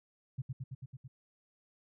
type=tone with echo; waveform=sine; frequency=130.2 Hz; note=C3; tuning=8 cents flat; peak=-33 dBFS; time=0.38-0.42 s; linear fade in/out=10 ms; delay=110 ms; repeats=6; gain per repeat=-2 dB; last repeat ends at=1.08 s; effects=none